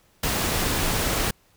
pink noise, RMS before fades -24 dBFS, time 0.23-1.31 s, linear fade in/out 5 ms, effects pink hiss -61 dBFS RMS until 1.56 s

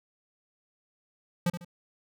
square tone with echo, 174.61 Hz, F3, in tune, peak -24 dBFS, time 1.46-1.5 s, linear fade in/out 5 ms, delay 74 ms, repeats 2, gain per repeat -10 dB, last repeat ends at 1.648 s, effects none

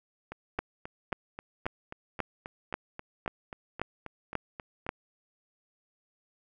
two click trains, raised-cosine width 0.5 ms, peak -24 / -14 dBFS, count 18 / 9, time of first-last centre 0.32-4.865 / 0.59-4.891 s, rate 3.74 / 1.86 Hz, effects none

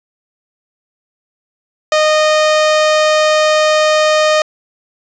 sawtooth tone, 616 Hz, D#5, 17 cents flat, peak -5 dBFS, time 1.92-4.42 s, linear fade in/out 2 ms, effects resampled to 16000 Hz + 7-bit

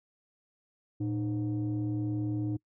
sine tone pair together, 114.6 / 305.9 Hz, A#2 / D#4, -29 / -29 cents, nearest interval octave + perfect fourth, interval 1700 cents, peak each -30 / -30 dBFS, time 1-2.57 s, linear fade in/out 10 ms, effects noise-tail reverb RT60 0.1 s tail -25 dB re dry + tanh soft clip ceiling -25 dBFS

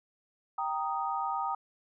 sine chord, Eb major, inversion first, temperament equal, 784 / 932.3 / 1244.5 Hz, G5 / Bb5 / Eb6, 0 / 0 / 0 cents, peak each -34 dBFS, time 0.58-1.55 s, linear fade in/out 5 ms, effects none

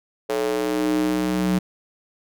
square tone with high-pass filter sweep, 61.74 Hz, B1, in tune, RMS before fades -22 dBFS, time 0.29-1.59 s, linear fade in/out 10 ms, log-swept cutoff 470 to 200 Hz, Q 4, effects none

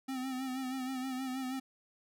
square tone with vibrato, 260 Hz, C4, 11 cents flat, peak -36 dBFS, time 0.08-1.6 s, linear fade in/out 10 ms, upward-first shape sine, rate 6.3 Hz, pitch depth 47 cents each way, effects none

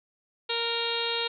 harmonic tone with a mistuned harmonic, 466.2 Hz, A#4, in tune, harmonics 1 / 2 / 3 / 4 / 5 / 6 / 7 / 8 / 9, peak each -33 / -36 / -38 / -41 / -38 / -35 / -36 / -33 / -36 dBFS, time 0.49-1.28 s, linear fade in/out 10 ms, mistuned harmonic 4, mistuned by -16 cents, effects none

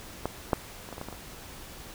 clicks, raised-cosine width 1 ms, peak -14 / -8 / -29 / -24 / -25 / -21 / -23 / -26 dBFS, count 8, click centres 0.256 / 0.532 / 0.889 / 0.927 / 0.981 / 1.014 / 1.086 / 1.127 s, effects pink hiss -45 dBFS RMS until 1.94 s

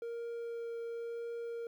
triangle tone with vibrato, 466.2 Hz, A#4, in tune, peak -36 dBFS, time 0.02-1.67 s, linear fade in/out 2 ms, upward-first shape triangle, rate 0.96 Hz, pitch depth 8 cents each way, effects 12-bit

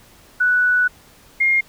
sine tone pair in turn, 1480 / 2130 Hz, F#6 / C7, 0 / +30 cents, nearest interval tritone, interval 630 cents, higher second, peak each -13 dBFS, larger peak neither, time 0.4-0.88 / 1.4-1.61 s, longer first, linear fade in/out 10 ms, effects pink hiss -49 dBFS RMS until 1.68 s

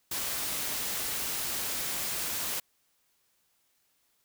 white noise, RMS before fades -33 dBFS, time 0.11-2.6 s, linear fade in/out 5 ms, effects white hiss -72 dBFS RMS until 4.24 s

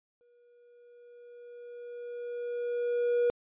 triangle tone with exponential growth, 481.1 Hz, B4, 45 cents flat, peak -20 dBFS, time 0.21-3.3 s, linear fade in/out 0 ms, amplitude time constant 670 ms, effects tanh soft clip ceiling -16 dBFS + resampled to 8000 Hz

